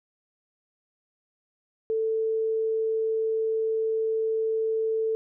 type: tone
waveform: sine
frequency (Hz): 443.4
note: A4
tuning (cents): +13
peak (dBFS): -23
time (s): 1.9-5.15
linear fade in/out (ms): 0
effects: none